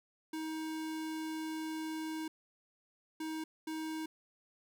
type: tone bursts at uneven times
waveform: square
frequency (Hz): 316.1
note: D#4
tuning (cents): +27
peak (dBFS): -38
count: 3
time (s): 0.33-2.28 / 3.2-3.44 / 3.67-4.06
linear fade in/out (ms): 5
effects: none